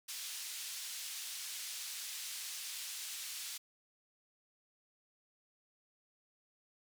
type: band-pass noise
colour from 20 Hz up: pink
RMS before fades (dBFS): -44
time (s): 0.08-3.58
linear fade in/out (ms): 10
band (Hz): 3400 to 13000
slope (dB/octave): 12
effects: none